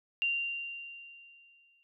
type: tone with exponential decay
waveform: sine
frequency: 2774 Hz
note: F7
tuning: 12 cents flat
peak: -26 dBFS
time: 0.22-1.83 s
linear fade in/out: 0 ms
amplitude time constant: 350 ms
effects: none